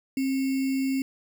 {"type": "tone with sample-and-hold", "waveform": "sine", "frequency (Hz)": 267, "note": "C4", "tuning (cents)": 35, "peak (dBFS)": -23, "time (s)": [0.17, 1.02], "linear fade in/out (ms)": 2, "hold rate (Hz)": 2450, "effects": []}